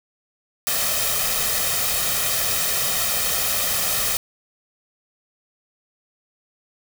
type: noise with comb filter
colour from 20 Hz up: white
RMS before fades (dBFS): -22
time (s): 0.67-4.17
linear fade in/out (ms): 0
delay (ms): 1.6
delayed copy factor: +0.65
effects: none